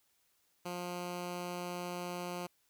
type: tone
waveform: 10% pulse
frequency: 177.1 Hz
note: F3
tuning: 24 cents sharp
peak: -30 dBFS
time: 0.65-2.47 s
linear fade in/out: 10 ms
effects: white hiss -74 dBFS RMS until 2.69 s